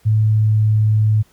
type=tone with pitch glide; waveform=sine; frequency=108.4 to 107.71 Hz; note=A2 to A2; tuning=-25 to -36 cents; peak=-11 dBFS; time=0.05-1.23 s; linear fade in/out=20 ms; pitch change=-11 cents; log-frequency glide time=0.2-0.62 s; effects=pink hiss -55 dBFS RMS until 1.32 s